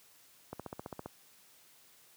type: click train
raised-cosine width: 1 ms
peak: -26 dBFS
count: 9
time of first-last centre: 0.53-1.06 s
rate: 15.1 Hz
effects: white hiss -62 dBFS RMS until 2.16 s + high-pass 80 Hz 12 dB/octave